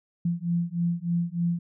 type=beating tone pair; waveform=sine; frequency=170 / 173.3 Hz; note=F3 / F3; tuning=-46 / -13 cents; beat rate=3.3 Hz; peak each=-27 dBFS; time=0.25-1.59 s; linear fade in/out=5 ms; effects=none